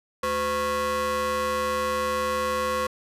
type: ring-modulated tone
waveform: 40% pulse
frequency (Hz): 293.2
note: D4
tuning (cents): -3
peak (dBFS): -20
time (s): 0.23-2.87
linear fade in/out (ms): 5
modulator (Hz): 803
effects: resampled to 32000 Hz